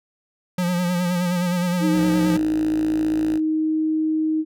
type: tone with vibrato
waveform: square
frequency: 177.6 Hz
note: F3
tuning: 29 cents sharp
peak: -20 dBFS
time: 0.58-2.37 s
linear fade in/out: 5 ms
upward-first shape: sine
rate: 9.6 Hz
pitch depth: 45 cents each way
type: tone with pitch glide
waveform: sine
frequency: 311.1 to 313.6 Hz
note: D#4 to D#4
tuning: 0 to +14 cents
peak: -18 dBFS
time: 1.8-4.45 s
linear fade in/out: 50 ms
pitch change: +14 cents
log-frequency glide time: 2.36-3.79 s
type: tone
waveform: 5% pulse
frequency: 55 Hz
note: A1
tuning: in tune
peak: -21 dBFS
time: 1.92-3.4 s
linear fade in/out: 50 ms
effects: none